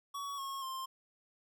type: tone with pitch steps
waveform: square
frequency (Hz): 1126 / 1089.5 / 1054.2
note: C#6 / C#6 / C6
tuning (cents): +27 / -30 / +13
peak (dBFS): -39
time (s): 0.14-0.86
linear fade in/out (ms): 10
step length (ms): 240
effects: none